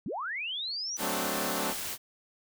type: linear sweep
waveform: sine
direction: up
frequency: 138.59 to 6000 Hz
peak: -32 dBFS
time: 0.06-0.97 s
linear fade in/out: 2 ms
type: noise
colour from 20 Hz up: white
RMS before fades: -36 dBFS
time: 0.96-1.98 s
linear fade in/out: 50 ms
type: chord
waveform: 10% pulse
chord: D dominant seventh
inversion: first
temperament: equal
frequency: 185 / 220 / 261.6 / 293.7 Hz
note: F#3 / A3 / C4 / D4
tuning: 0 / 0 / 0 / 0 cents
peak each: -28 dBFS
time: 0.98-1.75 s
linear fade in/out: 50 ms
effects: none